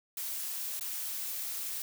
blue noise with dropouts, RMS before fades -37 dBFS, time 0.17-1.82 s, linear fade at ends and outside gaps 2 ms, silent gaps 0.796-0.809 s, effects none

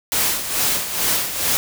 white noise with tremolo, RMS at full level -18 dBFS, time 0.12-1.57 s, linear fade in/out 0 ms, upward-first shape sine, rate 2.3 Hz, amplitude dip 65%, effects none

